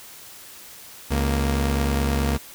sawtooth tone pair together, 69.3 / 233.1 Hz, C#2 / A#3, 0 / 0 cents, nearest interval octave + major sixth, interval 2100 cents, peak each -17 / -22 dBFS, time 1.1-2.38 s, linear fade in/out 20 ms, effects white hiss -43 dBFS RMS until 2.54 s

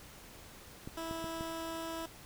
clicks, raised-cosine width 3 ms, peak -29 dBFS, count 4, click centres 0.875 / 1.111 / 1.243 / 1.409 s
15% pulse tone, 327.8 Hz, E4, 10 cents flat, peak -32 dBFS, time 0.97-2.06 s, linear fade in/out 5 ms
effects pink hiss -53 dBFS RMS until 2.25 s

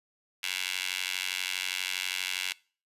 15% pulse tone with high-pass filter, 92.4 Hz, F#2, 2 cents flat, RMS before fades -33 dBFS, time 0.43-2.53 s, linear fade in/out 5 ms, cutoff 2600 Hz, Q 2.2, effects noise-tail reverb RT60 0.4 s tail -23 dB re dry + resampled to 32000 Hz

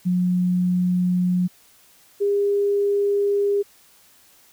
sine tone pair in turn, 180.1 / 404.3 Hz, F#3 / G#4, -46 / -46 cents, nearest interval octave + major second, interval 1400 cents, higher second, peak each -17 dBFS, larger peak neither, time 0.05-1.48 / 2.2-3.63 s, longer neither, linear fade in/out 20 ms, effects white hiss -54 dBFS RMS until 4.52 s

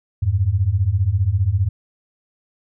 sine beating tone pair, 87.31 / 102.31 Hz, F2 / G#2, 0 / -25 cents, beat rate 15 Hz, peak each -19 / -17 dBFS, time 0.22-1.69 s, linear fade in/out 10 ms, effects none

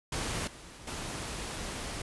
pink noise with level steps, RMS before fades -34 / -49 / -38 dBFS, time 0.12-2.02 s, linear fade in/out 5 ms, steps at 0.47 / 0.87 s, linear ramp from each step 5 ms, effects resampled to 24000 Hz

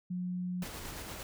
sine tone, 180.2 Hz, F#3, 45 cents flat, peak -33 dBFS, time 0.1-0.64 s, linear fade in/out 10 ms
pink noise with tremolo, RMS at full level -42 dBFS, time 0.62-1.23 s, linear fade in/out 2 ms, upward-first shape square, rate 8.7 Hz, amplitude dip 25%
effects none

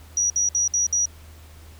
sine tone bursts, 5800 Hz, F#8, 35 cents flat, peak -18 dBFS, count 5, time 0.17-1.056 s, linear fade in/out 2 ms, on 130 ms, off 59 ms, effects added 78 Hz sine -43 dBFS peak until 1.79 s + pink hiss -51 dBFS RMS until 1.79 s

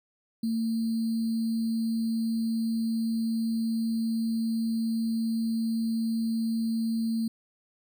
sine tone with sample-and-hold, 226.3 Hz, A3, 49 cents sharp, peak -25 dBFS, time 0.43-7.28 s, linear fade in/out 5 ms, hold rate 4410 Hz, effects none

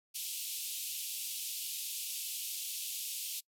white band-pass noise, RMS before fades -40 dBFS, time 0.14-3.41 s, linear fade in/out 20 ms, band 2600 to 15000 Hz, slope 48 dB/octave, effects noise-tail reverb RT60 0.1 s tail -25 dB re dry

